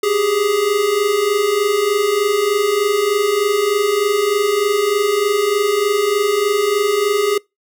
square tone pair together, 391.8 / 415.1 Hz, G4 / G#4, -1 / -1 cents, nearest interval minor second, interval 100 cents, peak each -21 / -16 dBFS, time 0.03-7.38 s, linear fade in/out 5 ms, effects noise-tail reverb RT60 0.2 s tail -24 dB re dry

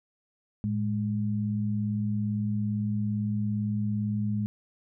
sine tone pair together, 110.03 / 207.7 Hz, A2 / G#3, 0 / 0 cents, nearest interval major seventh, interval 1100 cents, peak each -29 / -28 dBFS, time 0.64-4.46 s, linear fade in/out 0 ms, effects none

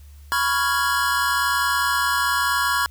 square chord, C# dominant seventh, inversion third, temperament equal, 987.8 / 1108.7 / 1396.9 / 1661.2 Hz, B5 / C#6 / E#6 / G#6, 0 / 0 / 0 / 0 cents, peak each -26 / -25 / -25 / -25 dBFS, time 0.32-2.86 s, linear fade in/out 0 ms, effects added 72 Hz sine -41 dBFS peak until 2.9 s + white hiss -57 dBFS RMS until 2.9 s

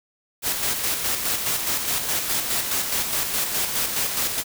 white noise with tremolo, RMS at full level -23 dBFS, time 0.42-4.44 s, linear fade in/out 50 ms, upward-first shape square, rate 4.8 Hz, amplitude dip 40%, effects none

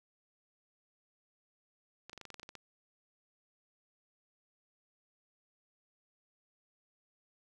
clicks, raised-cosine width 0.2 ms, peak -30 dBFS, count 11, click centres 2.096 / 2.131 / 2.177 / 2.213 / 2.253 / 2.303 / 2.343 / 2.397 / 2.431 / 2.491 / 2.553 s, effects 10-bit

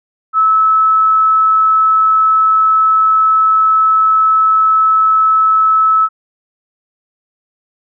sine tone, 1301 Hz, E6, 23 cents flat, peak -7 dBFS, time 0.33-6.09 s, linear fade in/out 50 ms, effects none

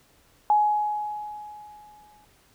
sine tone with exponential decay, 840 Hz, G#5, 19 cents sharp, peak -15 dBFS, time 0.5-2.25 s, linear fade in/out 1 ms, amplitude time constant 380 ms, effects pink hiss -60 dBFS RMS until 2.54 s

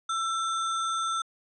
sine tone with sample-and-hold, 1339 Hz, E6, 27 cents sharp, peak -26 dBFS, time 0.09-1.22 s, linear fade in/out 5 ms, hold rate 4900 Hz, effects resampled to 22050 Hz

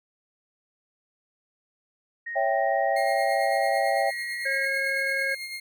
sine tone with pitch glide, 1867 to 1916.2 Hz, A#6 to A#6, +2 to +47 cents, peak -31 dBFS, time 2.26-4.66 s, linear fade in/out 10 ms, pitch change +45 cents, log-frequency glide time 2.5-4.47 s
sine chord, C# diminished, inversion none, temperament equal, 554.4 / 659.3 / 784 Hz, C#5 / E5 / G5, 0 / 0 / 0 cents, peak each -27 / -26 / -25 dBFS, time 2.35-4.11 s, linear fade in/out 20 ms
30% pulse tone with tremolo, 2132 Hz, C7, 32 cents sharp, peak -29 dBFS, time 2.96-5.6 s, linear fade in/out 5 ms, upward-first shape sine, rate 9 Hz, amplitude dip 45%
harmonic tone, 543 Hz, C#5, 36 cents flat, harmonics 1 / 3 / 4, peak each -32 / -27 / -28 dBFS, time 4.45-5.35 s, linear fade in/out 10 ms
effects none

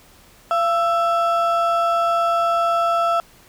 triangle ring-modulated tone, 1003 Hz, B5, 26 cents sharp, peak -11 dBFS, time 0.51-3.2 s, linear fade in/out 0 ms, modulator 321 Hz, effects pink hiss -50 dBFS RMS until 3.48 s

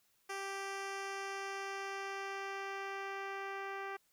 10% pulse tone with low-pass filter sweep, 392 Hz, G4, in tune, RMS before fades -42 dBFS, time 0.29-3.97 s, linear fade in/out 10 ms, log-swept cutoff 10000 to 2300 Hz, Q 0.75, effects white hiss -74 dBFS RMS until 4.12 s

